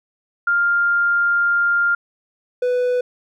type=tone pair in turn; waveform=sine / triangle; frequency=1400 / 496 Hz; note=F6 / B4; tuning=+4 / +7 cents; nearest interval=octave + tritone; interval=1797 cents; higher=first; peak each=-14 dBFS; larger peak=neither; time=0.47-1.95 / 2.62-3.01 s; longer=first; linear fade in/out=5 ms; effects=none